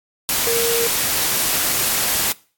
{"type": "tone in noise", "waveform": "sine", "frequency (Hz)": 466.2, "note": "A#4", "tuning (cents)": 0, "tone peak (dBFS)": -19, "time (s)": [0.47, 0.87], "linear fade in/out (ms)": 0, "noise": "white", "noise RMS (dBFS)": -19, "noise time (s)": [0.29, 2.32], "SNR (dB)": -3, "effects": ["noise-tail reverb RT60 0.4 s tail -22 dB re dry", "AAC 64 kbps"]}